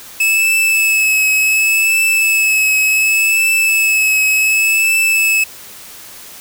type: tone with vibrato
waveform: 45% pulse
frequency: 2600 Hz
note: E7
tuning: 24 cents flat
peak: -10 dBFS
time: 0.2-5.44 s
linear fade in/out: 5 ms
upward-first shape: triangle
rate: 0.68 Hz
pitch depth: 29 cents each way
effects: white hiss -35 dBFS RMS until 6.4 s